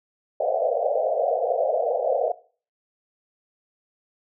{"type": "band-pass noise", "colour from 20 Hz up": "pink", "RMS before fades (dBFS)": -23, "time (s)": [0.4, 2.32], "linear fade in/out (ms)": 5, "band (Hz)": [470, 740], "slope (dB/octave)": 96, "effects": ["noise-tail reverb RT60 0.4 s tail -18 dB re dry"]}